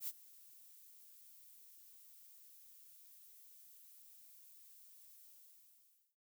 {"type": "noise with ADSR envelope", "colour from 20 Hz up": "violet", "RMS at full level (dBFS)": -40, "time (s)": [0, 6.16], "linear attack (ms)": 77, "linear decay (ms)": 40, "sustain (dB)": -21, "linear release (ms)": 880, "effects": []}